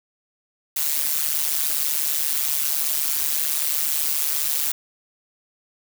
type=noise with amplitude modulation; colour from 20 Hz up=blue; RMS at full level=-19 dBFS; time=0.76-4.72 s; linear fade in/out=5 ms; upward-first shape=sine; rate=148 Hz; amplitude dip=90%; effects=none